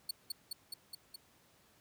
sawtooth tone with echo, 4410 Hz, C#8, 10 cents flat, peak -31 dBFS, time 0.09-0.11 s, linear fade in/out 5 ms, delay 210 ms, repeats 5, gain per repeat -2 dB, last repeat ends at 1.16 s, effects pink hiss -67 dBFS RMS until 1.8 s + high-pass 80 Hz 12 dB/octave

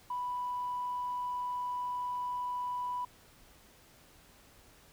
triangle tone with tanh clipping, 987.8 Hz, B5, in tune, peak -33 dBFS, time 0.1-3.05 s, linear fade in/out 5 ms, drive 4 dB, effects pink hiss -60 dBFS RMS until 4.92 s

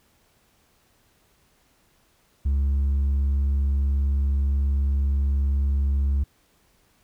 triangle tone with hard clipping, 69.3 Hz, C#2, in tune, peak -18 dBFS, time 2.45-6.24 s, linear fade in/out 10 ms, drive 1 dB, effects pink hiss -63 dBFS RMS until 7.03 s

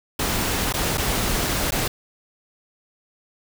pink noise with dropouts, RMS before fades -23 dBFS, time 0.19-1.88 s, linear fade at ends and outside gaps 5 ms, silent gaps 0.726-0.738 / 0.974-0.979 / 1.708-1.72 s, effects none

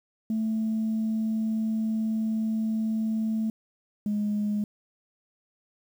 sine tone pair in turn, 220.3 / 208.4 Hz, A3 / G#3, +2 / +6 cents, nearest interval minor second, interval 96 cents, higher first, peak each -23 dBFS, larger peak neither, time 0.3-3.5 / 4.06-4.64 s, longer first, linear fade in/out 2 ms, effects tanh soft clip ceiling -21 dBFS + 9-bit

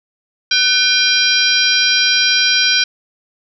harmonic tone with a mistuned harmonic, 799 Hz, G5, 33 cents sharp, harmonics 2 / 3 / 4 / 5 / 6 / 7, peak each -18 / -18 / -18 / -18 / -18 / -18 dBFS, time 0.51-2.84 s, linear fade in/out 5 ms, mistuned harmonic 2, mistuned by -99 cents, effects none

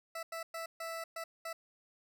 20% pulse tone bursts at uneven times, 659.3 Hz, E5, in tune, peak -34 dBFS, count 6, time 0.15-0.23 / 0.32-0.43 / 0.54-0.66 / 0.8-1.04 / 1.16-1.24 / 1.45-1.53 s, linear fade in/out 5 ms, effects none

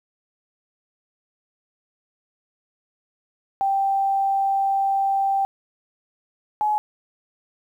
sine tone pair in turn, 784 / 845.9 Hz, G5 / G#5, 0 / +32 cents, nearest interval minor second, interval 132 cents, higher second, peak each -18 dBFS, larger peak neither, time 3.61-5.45 / 6.61-6.78 s, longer first, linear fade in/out 0 ms, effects 9-bit

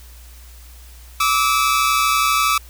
sawtooth tone pair together, 1162 / 1294.3 Hz, D6 / E6, -19 / -32 cents, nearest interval major second, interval 187 cents, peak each -14 dBFS, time 1.2-2.58 s, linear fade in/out 5 ms, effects added 60 Hz sine -39 dBFS peak until 2.69 s + white hiss -47 dBFS RMS until 2.69 s

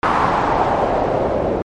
white noise with low-pass filter sweep, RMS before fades -17 dBFS, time 0.03-1.62 s, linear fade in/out 0 ms, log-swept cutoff 1100 to 500 Hz, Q 2.3, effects MP3 48 kbps

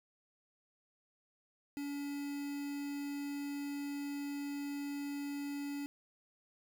triangle tone with quantisation, 284.7 Hz, C#4, 46 cents sharp, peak -36 dBFS, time 1.77-5.86 s, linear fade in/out 0 ms, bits 8, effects none

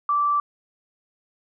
sine tone, 1166 Hz, D6, 13 cents flat, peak -18 dBFS, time 0.09-0.4 s, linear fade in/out 2 ms, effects none

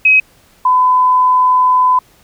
sine tone pair in turn, 2538 / 1008.4 Hz, D#7 / B5, +34 / +36 cents, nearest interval octave + major third, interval 1598 cents, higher first, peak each -5 / -7 dBFS, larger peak first, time 0.05-0.2 / 0.65-1.99 s, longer second, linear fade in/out 5 ms, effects pink hiss -49 dBFS RMS until 2.23 s

